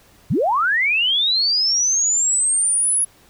sine linear sweep, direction up, 87.31 to 10548 Hz, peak -15 dBFS, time 0.3-3.05 s, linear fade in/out 10 ms, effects pink hiss -52 dBFS RMS until 3.29 s

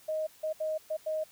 sine tone bursts at uneven times, 625 Hz, D#5, 8 cents sharp, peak -29 dBFS, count 5, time 0.08-0.27 / 0.43-0.53 / 0.6-0.78 / 0.9-0.97 / 1.06-1.24 s, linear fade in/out 10 ms, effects white hiss -58 dBFS RMS until 1.31 s

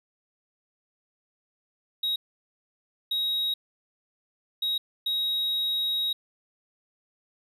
triangle tone bursts at uneven times, 3800 Hz, A#7, 33 cents sharp, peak -23 dBFS, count 4, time 2.03-2.16 / 3.11-3.54 / 4.62-4.78 / 5.06-6.13 s, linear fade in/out 5 ms, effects none

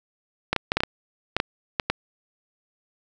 clicks, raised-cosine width 0.3 ms, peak -5 dBFS, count 10, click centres 0.53 / 0.563 / 0.719 / 0.77 / 0.805 / 0.835 / 1.366 / 1.401 / 1.798 / 1.9 s, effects none

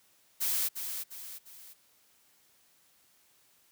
blue noise with echo, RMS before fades -30 dBFS, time 0.4-0.69 s, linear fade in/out 20 ms, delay 350 ms, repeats 3, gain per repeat -7 dB, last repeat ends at 1.74 s, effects white hiss -66 dBFS RMS until 3.71 s + high-pass 60 Hz 12 dB/octave

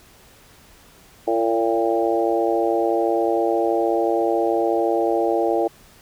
harmonic tone with a mistuned harmonic, 113.9 Hz, A#2, 40 cents flat, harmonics 3 / 4 / 5 / 6 / 7, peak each -22 / -23 / -24 / -25 / -25 dBFS, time 1.27-5.68 s, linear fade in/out 10 ms, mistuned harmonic 5, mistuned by +15 cents, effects pink hiss -50 dBFS RMS until 6.01 s

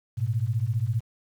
sine beating tone pair, 106 / 121 Hz, G#2 / B2, +36 / -35 cents, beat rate 15 Hz, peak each -26 / -26 dBFS, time 0.17-1.01 s, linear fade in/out 20 ms, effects 9-bit

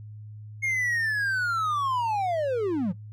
triangle linear sweep, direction down, 2161 to 160 Hz, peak -22 dBFS, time 0.62-2.93 s, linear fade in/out 20 ms, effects noise-tail reverb RT60 0.2 s tail -23 dB re dry + added 106 Hz sine -39 dBFS peak until 3.12 s

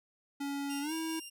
square tone with pitch glide, 281.3 to 323.1 Hz, C#4 to E4, +26 to -35 cents, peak -35 dBFS, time 0.4-1.2 s, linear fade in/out 10 ms, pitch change +239 cents, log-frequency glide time 0.81-0.93 s
15% pulse tone with tremolo, 2794 Hz, F7, in tune, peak -34 dBFS, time 0.69-1.3 s, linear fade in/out 20 ms, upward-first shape square, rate 5 Hz, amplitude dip 30%
effects none

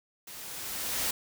white noise with level ramp, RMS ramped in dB -45 to -29 dBFS, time 0.27-1.11 s, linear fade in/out 5 ms, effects none

